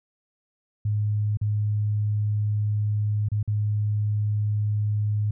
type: tone with dropouts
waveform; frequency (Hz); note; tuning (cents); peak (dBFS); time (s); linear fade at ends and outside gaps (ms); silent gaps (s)
sine; 105; G#2; +19; -21; 0.85-5.31; 5; 1.372-1.413 / 3.287-3.317 / 3.429-3.476
effects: none